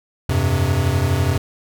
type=chord; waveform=square; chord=F suspended second; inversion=none; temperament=equal with one note detuned; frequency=86.06 / 98 / 130.81 Hz; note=F2 / G2 / C3; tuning=-25 / 0 / 0 cents; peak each=-21 dBFS; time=0.29-1.38 s; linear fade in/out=5 ms; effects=none